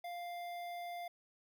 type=tone with notch filter; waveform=square; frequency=698.5 Hz; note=F5; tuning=in tune; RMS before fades=-44 dBFS; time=0.04-1.08 s; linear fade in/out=5 ms; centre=7300 Hz; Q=0.74; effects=none

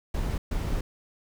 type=noise bursts at uneven times; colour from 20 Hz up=brown; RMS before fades=-28 dBFS; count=2; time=0.14-0.38 / 0.51-0.81 s; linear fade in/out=5 ms; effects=none

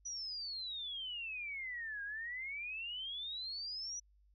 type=exponential two-way sweep; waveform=sine; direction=down then up; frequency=5930 to 1611 to 5930 Hz; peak=-40 dBFS; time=0.05-4 s; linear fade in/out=10 ms; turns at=2.03 s; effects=added 50 Hz sine -65 dBFS peak until 4.34 s

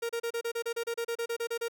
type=tone bursts; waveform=45% pulse; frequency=466.2 Hz; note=A#4; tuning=in tune; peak=-30 dBFS; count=16; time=0.02-1.684 s; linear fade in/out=10 ms; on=74 ms; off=32 ms; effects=none

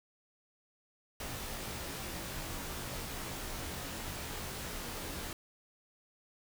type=noise with comb filter; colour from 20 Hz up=pink; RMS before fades=-41 dBFS; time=1.2-5.33 s; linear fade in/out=2 ms; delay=20 ms; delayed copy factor=-0.95; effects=none

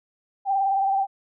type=tone with vibrato; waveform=sine; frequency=784 Hz; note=G5; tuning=in tune; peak=-19 dBFS; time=0.45-1.07 s; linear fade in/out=50 ms; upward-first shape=sine; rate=19 Hz; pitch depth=41 cents each way; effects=none

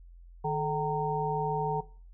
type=harmonic tone with a mistuned harmonic; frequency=153.4 Hz; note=D#3; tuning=24 cents flat; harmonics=1 / 3 / 5 / 6; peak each=-33 / -33 / -33 / -33 dBFS; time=0.44-1.81 s; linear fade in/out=10 ms; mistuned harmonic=3; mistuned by=-99 cents; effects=noise-tail reverb RT60 0.4 s tail -18 dB re dry + added 43 Hz sine -48 dBFS peak until 2.13 s

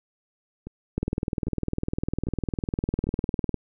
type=two click trains; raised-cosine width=3 ms; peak=-12 / -23 dBFS; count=52 / 4; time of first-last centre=0.98-3.543 / 0.67-3.07 s; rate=19.9 / 1.25 Hz; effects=none

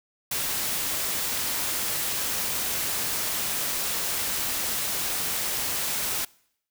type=noise; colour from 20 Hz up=white; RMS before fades=-28 dBFS; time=0.31-6.25 s; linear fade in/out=5 ms; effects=noise-tail reverb RT60 0.7 s tail -24 dB re dry

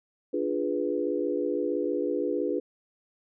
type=chord; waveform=sine; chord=D diminished seventh; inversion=none; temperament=equal; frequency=293.7 / 349.2 / 415.3 / 493.9 Hz; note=D4 / F4 / Ab4 / Cb5; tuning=0 / 0 / 0 / 0 cents; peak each=-31 dBFS; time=0.33-2.6 s; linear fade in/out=10 ms; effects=none

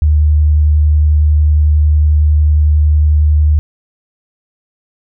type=tone with vibrato; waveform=sine; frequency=75.5 Hz; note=D2; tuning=48 cents sharp; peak=-6 dBFS; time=0.02-3.59 s; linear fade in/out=0 ms; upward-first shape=square; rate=11 Hz; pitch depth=9 cents each way; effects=none

